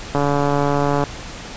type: click train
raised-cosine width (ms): 1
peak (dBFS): -5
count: 128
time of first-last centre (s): 0.15-1.038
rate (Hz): 143
effects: pink hiss -33 dBFS RMS until 1.56 s + resampled to 16000 Hz